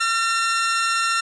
sawtooth tone pair together, 1363 / 1812.4 Hz, F6 / A#6, -43 / -49 cents, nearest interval perfect fourth, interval 494 cents, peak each -16 / -22 dBFS, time 0-1.21 s, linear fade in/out 10 ms, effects resampled to 22050 Hz

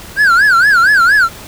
triangle tone with vibrato, 1523 Hz, F#6, 50 cents sharp, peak -4 dBFS, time 0.16-1.29 s, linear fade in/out 50 ms, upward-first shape sine, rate 4.3 Hz, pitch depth 210 cents each way, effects pink hiss -32 dBFS RMS until 1.47 s

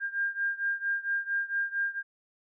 sine beating tone pair, 1602 / 1606.4 Hz, G6 / G6, +37 / +42 cents, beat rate 4.4 Hz, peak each -30 / -32 dBFS, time 0-2.03 s, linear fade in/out 50 ms, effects none

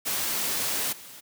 white noise with level steps, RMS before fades -28 / -45 dBFS, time 0.05-1.21 s, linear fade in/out 20 ms, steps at 0.92 s, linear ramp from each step 10 ms, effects high-pass 100 Hz 12 dB/octave

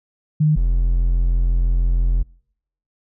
sine / triangle tone pair in turn, 152.9 / 43.07 Hz, D#3 / F1, -30 / -23 cents, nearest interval octave + minor seventh, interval 2193 cents, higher first, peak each -12 dBFS, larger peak neither, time 0.4-0.56 / 0.56-2.23 s, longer second, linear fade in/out 10 ms, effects noise-tail reverb RT60 0.7 s tail -26 dB re dry

